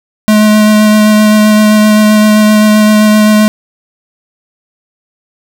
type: tone with vibrato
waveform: square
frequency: 213 Hz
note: G#3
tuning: 44 cents sharp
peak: -4 dBFS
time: 0.28-3.48 s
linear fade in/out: 0 ms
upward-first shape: sine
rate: 7.7 Hz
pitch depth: 12 cents each way
effects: none